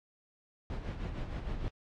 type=noise with tremolo; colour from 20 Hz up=brown; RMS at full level=-35 dBFS; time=0.7-1.68 s; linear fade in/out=0 ms; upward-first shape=sine; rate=6.5 Hz; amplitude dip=55%; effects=low-pass 4000 Hz 12 dB/octave + AAC 48 kbps